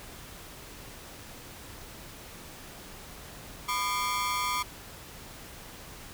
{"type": "ring-modulated tone", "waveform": "sawtooth", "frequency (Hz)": 1108.7, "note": "C#6", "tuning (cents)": 0, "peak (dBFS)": -21, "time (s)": [3.68, 4.63], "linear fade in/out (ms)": 10, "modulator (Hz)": 109, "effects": ["pink hiss -46 dBFS RMS until 6.13 s"]}